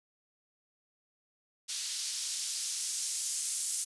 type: noise with band-pass filter sweep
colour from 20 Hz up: blue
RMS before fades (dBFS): -35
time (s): 1.68-3.85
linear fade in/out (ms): 20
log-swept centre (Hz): 4400 to 7800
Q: 1.3
effects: resampled to 24000 Hz